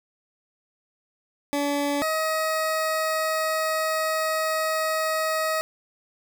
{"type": "tone pair in turn", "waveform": "20% pulse", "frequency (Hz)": [286.4, 633.2], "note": ["D4", "D#5"], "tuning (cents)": [-43, 30], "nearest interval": "octave + major second", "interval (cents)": 1373, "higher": "second", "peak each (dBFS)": -18, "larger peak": "neither", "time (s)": [[1.53, 2.02], [2.02, 5.61]], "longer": "second", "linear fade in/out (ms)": 0, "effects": []}